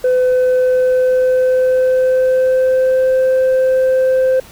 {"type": "tone with pitch glide", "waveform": "sine", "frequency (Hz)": [506, 519.3], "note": ["B4", "C5"], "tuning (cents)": [42, -13], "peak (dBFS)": -7, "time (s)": [0.04, 4.4], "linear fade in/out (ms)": 5, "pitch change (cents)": 45, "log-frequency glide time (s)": [0.25, 3.16], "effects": ["tanh soft clip ceiling -9 dBFS", "pink hiss -40 dBFS RMS until 4.51 s"]}